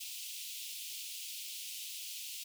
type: high-pass noise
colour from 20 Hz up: pink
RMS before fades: -44 dBFS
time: 0-2.44 s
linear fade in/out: 10 ms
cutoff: 2600 Hz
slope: 48 dB/octave
effects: none